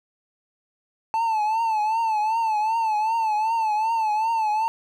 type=tone with vibrato; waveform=triangle; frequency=880 Hz; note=A5; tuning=in tune; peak=-18 dBFS; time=1.14-4.68 s; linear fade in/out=0 ms; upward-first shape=triangle; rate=2.6 Hz; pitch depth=92 cents each way; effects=none